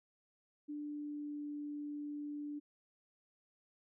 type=tone with pitch glide; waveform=sine; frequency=295.3 to 293.3 Hz; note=D4 to D4; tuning=+10 to -2 cents; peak=-40 dBFS; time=0.68-2.6 s; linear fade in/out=20 ms; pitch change=-12 cents; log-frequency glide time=0.81-1.47 s; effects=none